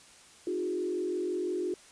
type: tone with frequency modulation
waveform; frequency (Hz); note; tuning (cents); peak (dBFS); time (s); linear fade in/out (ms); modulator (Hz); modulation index
sine; 359.9; F#4; -48; -29; 0.47-1.74; 2; 45.9; 0.94
effects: white hiss -55 dBFS RMS until 1.91 s + resampled to 22050 Hz